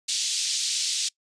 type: band-pass noise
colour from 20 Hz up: pink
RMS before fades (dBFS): -27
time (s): 0.08-1.09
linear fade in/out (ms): 10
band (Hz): 3500 to 8000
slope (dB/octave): 24
effects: noise-tail reverb RT60 0.1 s tail -24 dB re dry + resampled to 22050 Hz